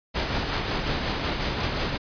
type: noise with tremolo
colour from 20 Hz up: pink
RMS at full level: -25 dBFS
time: 0.14-1.98 s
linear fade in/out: 20 ms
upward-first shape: triangle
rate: 5.5 Hz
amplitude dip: 40%
effects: resampled to 11025 Hz